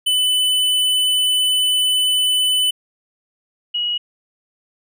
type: tone pair in turn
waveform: square / sine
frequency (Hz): 3003 / 2906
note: F#7 / F#7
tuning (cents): +25 / -32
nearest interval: minor second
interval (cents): 57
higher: first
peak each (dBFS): -15 / -18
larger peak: first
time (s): 0.06-2.71 / 3.74-3.98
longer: first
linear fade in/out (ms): 10
effects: none